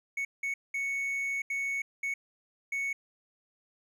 triangle tone bursts at uneven times, 2217 Hz, C#7, in tune, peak -28 dBFS, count 6, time 0.17-0.25 / 0.43-0.54 / 0.74-1.42 / 1.5-1.82 / 2.03-2.14 / 2.72-2.93 s, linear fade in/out 5 ms, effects none

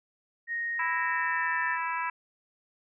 sine tone with pitch glide, 1864.7 to 1786.7 Hz, A#6 to A6, 0 to +26 cents, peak -29 dBFS, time 0.47-1.78 s, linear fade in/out 50 ms, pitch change -74 cents, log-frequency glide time 0.89-1.67 s
harmonic tone, 329.6 Hz, E4, in tune, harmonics 3 / 4 / 5 / 6 / 7 / 8, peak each -31 / -37 / -36 / -40 / -40 / -41 dBFS, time 0.79-2.1 s, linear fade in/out 5 ms
effects none

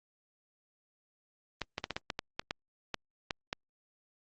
clicks, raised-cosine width 0.2 ms, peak -15 dBFS, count 12, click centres 1.617 / 1.781 / 1.841 / 1.907 / 1.965 / 2.102 / 2.191 / 2.395 / 2.509 / 2.943 / 3.308 / 3.529 s, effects low-pass 5000 Hz 12 dB/octave + Opus 32 kbps

